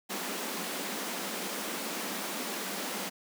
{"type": "high-pass noise", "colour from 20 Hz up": "pink", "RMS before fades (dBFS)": -36, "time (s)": [0.09, 3.1], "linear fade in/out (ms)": 20, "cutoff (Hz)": 180, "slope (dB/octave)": 96, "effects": []}